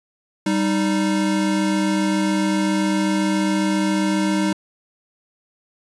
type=tone pair together; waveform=square; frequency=195.49 / 310 Hz; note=G3 / D#4; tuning=-4 / -6 cents; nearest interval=minor sixth; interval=798 cents; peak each=-21 dBFS; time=0.46-4.53 s; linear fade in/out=5 ms; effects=resampled to 24000 Hz

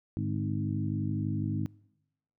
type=harmonic tone with a mistuned harmonic; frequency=51.91 Hz; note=G#1; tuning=in tune; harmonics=2 / 3 / 4 / 5 / 6; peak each=-33 / -35 / -36 / -37 / -38 dBFS; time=0.17-1.66 s; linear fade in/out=0 ms; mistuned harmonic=3; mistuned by=-62 cents; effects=noise-tail reverb RT60 0.9 s tail -24 dB re dry

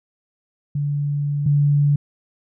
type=tone pair in turn; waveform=sine; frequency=144.5 / 144.5 Hz; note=D3 / D3; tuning=-28 / -28 cents; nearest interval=unison; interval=0 cents; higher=neither; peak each=-19 / -13 dBFS; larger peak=second; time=0.75-1.46 / 1.46-1.96 s; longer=first; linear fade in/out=5 ms; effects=none

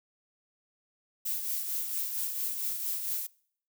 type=noise with tremolo; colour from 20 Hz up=violet; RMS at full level=-31 dBFS; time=1.25-3.27 s; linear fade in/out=10 ms; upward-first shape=triangle; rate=4.4 Hz; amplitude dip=50%; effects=noise-tail reverb RT60 0.6 s tail -24 dB re dry

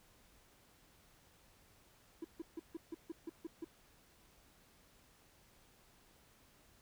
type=tone bursts; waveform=triangle; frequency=329.6 Hz; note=E4; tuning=in tune; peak=-38 dBFS; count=9; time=2.22-3.645 s; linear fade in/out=5 ms; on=25 ms; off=150 ms; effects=tanh soft clip ceiling -34 dBFS + pink hiss -67 dBFS RMS until 6.81 s

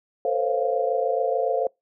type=tone cluster; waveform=sine; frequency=449.8 / 514 / 541 / 697 Hz; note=A4 / C5 / C#5 / F5; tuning=+38 / -31 / -42 / -4 cents; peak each=-26 dBFS; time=0.25-1.67 s; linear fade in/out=2 ms; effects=noise-tail reverb RT60 0.2 s tail -26 dB re dry

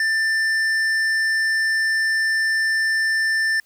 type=tone with hard clipping; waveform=sine; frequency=1780 Hz; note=A6; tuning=20 cents sharp; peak=-19 dBFS; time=0-3.6 s; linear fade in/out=2 ms; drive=8 dB; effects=white hiss -60 dBFS RMS until 3.65 s

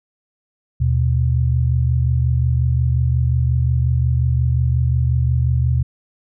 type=tone pair together; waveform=sine; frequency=77.87 / 123.47 Hz; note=D#2 / B2; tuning=+2 / 0 cents; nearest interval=minor sixth; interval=798 cents; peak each=-17 / -16 dBFS; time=0.8-5.83 s; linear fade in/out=10 ms; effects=none

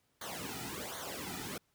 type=noise with flanger; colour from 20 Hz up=pink; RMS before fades=-42 dBFS; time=0.21-1.58 s; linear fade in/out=5 ms; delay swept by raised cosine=0.38 to 1.88 ms; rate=1.3 Hz; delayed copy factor=-0.8; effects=pink hiss -75 dBFS RMS until 1.74 s + high-pass 60 Hz 12 dB/octave

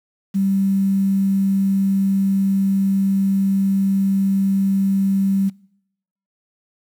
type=tone with quantisation; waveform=sine; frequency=194.9 Hz; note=G3; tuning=10 cents flat; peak=-15 dBFS; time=0.34-5.5 s; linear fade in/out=20 ms; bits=7; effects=noise-tail reverb RT60 0.8 s tail -24 dB re dry

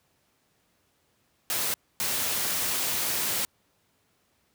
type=noise bursts at uneven times; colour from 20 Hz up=white; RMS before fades=-28 dBFS; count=2; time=1.5-1.74 / 2-3.45 s; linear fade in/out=0 ms; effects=pink hiss -69 dBFS RMS until 4.54 s + high-pass 80 Hz 12 dB/octave

